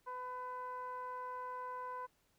15% pulse tone with low-pass filter, 502 Hz, B4, 28 cents sharp, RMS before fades -44 dBFS, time 0.06-2.07 s, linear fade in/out 20 ms, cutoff 1100 Hz, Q 3.6, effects pink hiss -75 dBFS RMS until 2.38 s

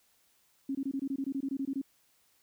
sine tone bursts, 272.2 Hz, C#4, 31 cents flat, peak -30 dBFS, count 14, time 0.69-1.816 s, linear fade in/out 5 ms, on 60 ms, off 22 ms, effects white hiss -69 dBFS RMS until 2.42 s

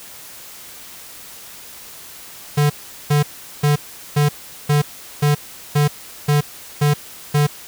square tone bursts, 146.83 Hz, D3, in tune, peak -13 dBFS, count 10, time 2.57-7.47 s, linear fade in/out 10 ms, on 130 ms, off 400 ms, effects white hiss -38 dBFS RMS until 7.67 s

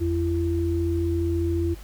sine tone pair together, 84.53 / 338.1 Hz, E2 / E4, +44 / +44 cents, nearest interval 2 octaves, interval 2400 cents, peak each -24 dBFS, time 0-1.75 s, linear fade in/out 20 ms, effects added 50 Hz sine -39 dBFS peak until 1.83 s + pink hiss -49 dBFS RMS until 1.83 s

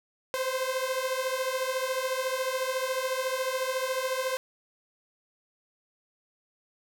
sawtooth beating tone pair, 513 / 527 Hz, C5 / C5, -34 / +12 cents, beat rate 14 Hz, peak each -27 dBFS, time 0.34-4.37 s, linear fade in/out 0 ms, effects none

